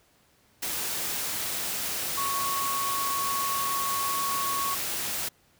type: tone in noise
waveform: sine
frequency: 1108.7 Hz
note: C#6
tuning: in tune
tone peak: -28 dBFS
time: 2.17-4.75 s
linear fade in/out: 10 ms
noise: white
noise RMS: -31 dBFS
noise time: 0.62-5.29 s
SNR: 0 dB
effects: pink hiss -63 dBFS RMS until 5.59 s + high-pass 60 Hz 12 dB/octave